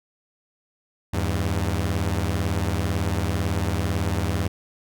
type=beating tone pair; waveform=sawtooth; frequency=82 / 100 Hz; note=E2 / G2; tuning=-9 / +35 cents; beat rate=18 Hz; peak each=-21 dBFS; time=1.13-4.48 s; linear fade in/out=10 ms; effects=none

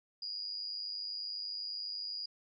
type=tone with amplitude modulation; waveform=sine; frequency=4866 Hz; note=D#8; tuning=39 cents flat; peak=-34 dBFS; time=0.22-2.26 s; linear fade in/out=5 ms; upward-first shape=sine; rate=100 Hz; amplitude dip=80%; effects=none

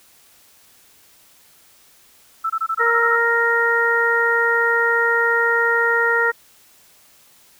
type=tone bursts; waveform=sine; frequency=1322 Hz; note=E6; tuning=5 cents sharp; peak=-18 dBFS; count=9; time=2.44-3.164 s; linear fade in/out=10 ms; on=60 ms; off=23 ms
type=harmonic tone; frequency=465.8 Hz; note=A#4; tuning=1 cent flat; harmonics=1 / 2 / 3 / 4; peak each=-21 / -24 / -19 / -19 dBFS; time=2.79-6.32 s; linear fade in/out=20 ms
effects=white hiss -52 dBFS RMS until 7.59 s

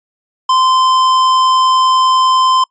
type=tone with hard clipping; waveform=sine; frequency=1035 Hz; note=C6; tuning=19 cents flat; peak=-10 dBFS; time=0.49-2.64 s; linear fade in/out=5 ms; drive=13 dB; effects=noise-tail reverb RT60 0.1 s tail -26 dB re dry + resampled to 16000 Hz

